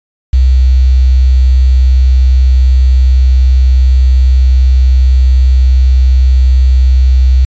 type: tone with quantisation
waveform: sine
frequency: 64.1 Hz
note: C2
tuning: 35 cents flat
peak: -3 dBFS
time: 0.33-7.45 s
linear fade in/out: 5 ms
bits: 5
effects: resampled to 16000 Hz